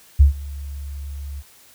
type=tone with ADSR envelope; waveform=sine; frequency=70.5 Hz; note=C#2; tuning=30 cents sharp; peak=-5 dBFS; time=0.19-1.43 s; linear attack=17 ms; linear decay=120 ms; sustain=-23 dB; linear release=41 ms; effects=white hiss -50 dBFS RMS until 1.74 s